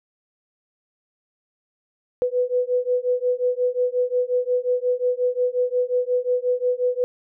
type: beating tone pair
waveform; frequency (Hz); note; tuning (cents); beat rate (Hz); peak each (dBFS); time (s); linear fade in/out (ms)
sine; 493.9 / 499.5; B4 / B4; 0 / +20; 5.6; -22 / -22; 2.22-7.04; 0
effects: none